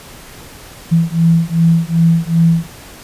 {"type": "beating tone pair", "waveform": "sine", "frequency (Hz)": [164.81, 167.41], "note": ["E3", "E3"], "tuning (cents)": [0, 27], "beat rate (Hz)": 2.6, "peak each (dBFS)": -12, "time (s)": [0.91, 2.67], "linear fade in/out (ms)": 20, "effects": ["pink hiss -36 dBFS RMS until 3.03 s", "resampled to 32000 Hz"]}